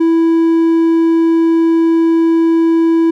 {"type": "tone", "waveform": "triangle", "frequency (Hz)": 329.6, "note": "E4", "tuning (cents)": 0, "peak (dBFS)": -6, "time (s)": [0, 3.11], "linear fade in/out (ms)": 10, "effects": []}